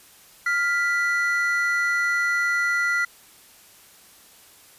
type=tone pair together; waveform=triangle; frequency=1400 / 1976.2 Hz; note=F6 / B6; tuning=+4 / +1 cents; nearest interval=tritone; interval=597 cents; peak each=-21 dBFS; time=0.46-3.05 s; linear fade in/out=5 ms; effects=white hiss -51 dBFS RMS until 4.78 s + resampled to 32000 Hz